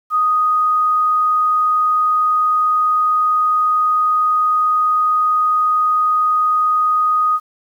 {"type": "tone", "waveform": "sine", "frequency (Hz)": 1244.5, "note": "D#6", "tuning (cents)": 0, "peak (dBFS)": -12, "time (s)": [0.1, 7.4], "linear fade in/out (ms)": 50, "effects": ["8-bit"]}